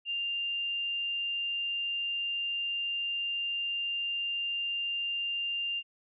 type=tone; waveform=sine; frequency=2794 Hz; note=F7; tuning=in tune; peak=-30 dBFS; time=0.05-5.83 s; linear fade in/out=50 ms; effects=none